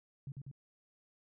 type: tone with echo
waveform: sine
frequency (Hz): 136.9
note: C#3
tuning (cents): -21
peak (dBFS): -40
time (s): 0.27-0.32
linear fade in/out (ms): 2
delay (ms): 97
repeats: 2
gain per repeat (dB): -2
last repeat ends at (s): 0.514
effects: none